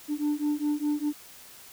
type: beating tone pair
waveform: sine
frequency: 293.7 / 298.6 Hz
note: D4 / D4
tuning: 0 / +29 cents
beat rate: 4.9 Hz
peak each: -26 dBFS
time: 0.08-1.13 s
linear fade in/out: 50 ms
effects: tanh soft clip ceiling -22 dBFS + white hiss -49 dBFS RMS until 1.72 s